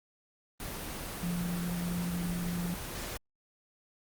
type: tone in noise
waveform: sine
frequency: 174.61 Hz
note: F3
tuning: in tune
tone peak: -31 dBFS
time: 1.23-2.74 s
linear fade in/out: 0 ms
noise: pink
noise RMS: -39 dBFS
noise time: 0.6-3.17 s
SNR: +5 dB
effects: Opus 24 kbps